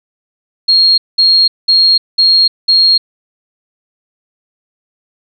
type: tone bursts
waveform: sine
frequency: 4258 Hz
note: C8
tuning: 30 cents sharp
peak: -5 dBFS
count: 5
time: 0.68-2.98 s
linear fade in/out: 10 ms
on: 300 ms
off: 200 ms
effects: none